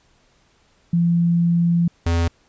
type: tone pair in turn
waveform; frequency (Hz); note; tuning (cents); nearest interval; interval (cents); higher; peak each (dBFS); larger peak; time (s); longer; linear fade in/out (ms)
sine / square; 170.7 / 84.44; F3 / E2; -39 / +42; octave; 1219; first; -14 / -17; first; 0.93-1.88 / 2.06-2.28; first; 5
effects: pink hiss -59 dBFS RMS until 2.48 s + resampled to 16000 Hz